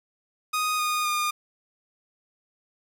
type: tone with pitch steps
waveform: sawtooth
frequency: 1244.5 / 1229.5 / 1214.7 Hz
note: D#6 / D#6 / D#6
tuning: 0 / -21 / -42 cents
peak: -20 dBFS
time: 0.53-1.31 s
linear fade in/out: 10 ms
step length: 260 ms
effects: 9-bit